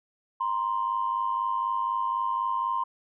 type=tone pair together; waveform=sine; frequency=942.5 / 1046.5 Hz; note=A#5 / C6; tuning=+19 / 0 cents; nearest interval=major second; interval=181 cents; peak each=-29 / -26 dBFS; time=0.4-2.84 s; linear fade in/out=10 ms; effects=tanh soft clip ceiling -17 dBFS